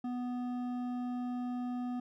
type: tone with hard clipping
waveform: sine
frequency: 246.9 Hz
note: B3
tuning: in tune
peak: -36 dBFS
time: 0.04-2 s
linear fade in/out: 5 ms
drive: 9 dB
effects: none